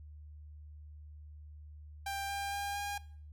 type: tone with pitch steps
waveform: sawtooth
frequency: 792 / 798.4 / 804.9 / 811.4 Hz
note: G5 / G5 / G5 / G#5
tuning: +18 / +32 / +46 / -41 cents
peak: -32 dBFS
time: 2.06-2.98 s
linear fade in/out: 5 ms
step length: 230 ms
effects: noise-tail reverb RT60 0.5 s tail -20 dB re dry + added 75 Hz sine -48 dBFS peak until 3.32 s